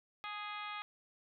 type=harmonic tone with a mistuned harmonic; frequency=415.2 Hz; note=G#4; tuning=in tune; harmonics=2 / 3 / 4 / 5 / 6 / 7 / 8 / 9 / 10; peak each=-48 / -44 / -52 / -49 / -49 / -60 / -51 / -56 / -62 dBFS; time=0.24-0.82 s; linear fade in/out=0 ms; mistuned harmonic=2; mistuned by=+16 cents; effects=none